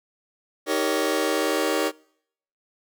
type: chord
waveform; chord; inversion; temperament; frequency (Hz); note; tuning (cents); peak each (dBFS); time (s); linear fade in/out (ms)
sawtooth; Eb dominant seventh; none; just; 311.1 / 388.9 / 466.7 / 560; Eb4 / G4 / Bb4 / Db5; 0 / -14 / +2 / +18; -23; 0.66-1.92; 50
effects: noise-tail reverb RT60 0.7 s tail -25 dB re dry